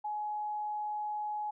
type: tone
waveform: sine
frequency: 842 Hz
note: G#5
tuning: 24 cents sharp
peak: -33 dBFS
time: 0.04-1.51 s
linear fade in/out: 10 ms
effects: none